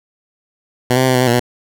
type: tone with pitch steps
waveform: 10% pulse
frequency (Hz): 124.8 / 129.3 / 130.1 / 128.3 / 125.4 / 128.2 / 118.7 / 123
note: B2 / C3 / C3 / C3 / B2 / C3 / A#2 / B2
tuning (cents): +19 / -20 / -9 / -34 / +27 / -35 / +32 / -7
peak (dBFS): -3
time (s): 0.9-1.396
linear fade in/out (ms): 5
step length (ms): 62
effects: none